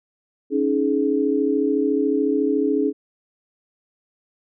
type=chord; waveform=sine; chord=C# suspended second; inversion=none; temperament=equal with one note detuned; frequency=277.2 / 311.1 / 422.1 Hz; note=C#4 / D#4 / G#4; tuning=0 / 0 / +28 cents; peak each=-21 / -23 / -21 dBFS; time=0.5-2.93 s; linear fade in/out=50 ms; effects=none